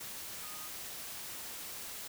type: tone in noise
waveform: sine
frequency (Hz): 1238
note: D#6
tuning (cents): -9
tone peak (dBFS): -52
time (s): 0.43-0.68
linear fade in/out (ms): 10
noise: white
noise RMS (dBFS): -44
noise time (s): 0-2.08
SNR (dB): -11
effects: none